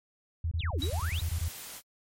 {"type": "tone bursts", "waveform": "sine", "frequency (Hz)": 82.41, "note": "E2", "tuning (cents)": 0, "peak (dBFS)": -27, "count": 11, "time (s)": [0.44, 1.484], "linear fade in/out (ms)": 5, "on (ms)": 74, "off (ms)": 23}
{"type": "exponential two-way sweep", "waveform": "sine", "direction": "down then up", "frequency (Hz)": [4186, 249.5, 4186], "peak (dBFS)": -36, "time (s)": [0.59, 1.21], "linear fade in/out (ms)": 10, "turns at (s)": 0.8}
{"type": "noise", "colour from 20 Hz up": "white", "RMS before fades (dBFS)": -43, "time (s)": [0.78, 1.82], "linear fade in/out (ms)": 50}
{"type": "tone with exponential decay", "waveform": "sine", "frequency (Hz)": 3880, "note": "B7", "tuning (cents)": -31, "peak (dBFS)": -29, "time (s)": [0.82, 0.97], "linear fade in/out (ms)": 1, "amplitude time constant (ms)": 31}
{"effects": ["MP3 64 kbps"]}